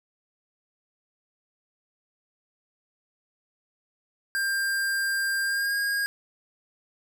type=tone with pitch glide; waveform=square; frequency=1593 to 1629.3 Hz; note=G6 to G#6; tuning=+27 to -34 cents; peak=-25 dBFS; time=4.35-6.06 s; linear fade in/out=0 ms; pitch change=+39 cents; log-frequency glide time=5.43-5.76 s; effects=none